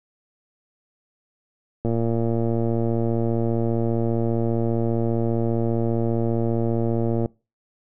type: click train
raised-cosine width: 2 ms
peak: -11 dBFS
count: 623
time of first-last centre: 1.85-7.259 s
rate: 115 Hz
effects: noise-tail reverb RT60 0.3 s tail -24 dB re dry